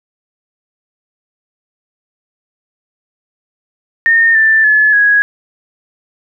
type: tone with pitch steps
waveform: sine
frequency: 1829 / 1771.8 / 1716.4 / 1662.7 Hz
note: A#6 / A6 / A6 / G#6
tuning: -33 / +12 / -43 / +2 cents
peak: -6 dBFS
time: 4.06-5.22 s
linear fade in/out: 0 ms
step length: 290 ms
effects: none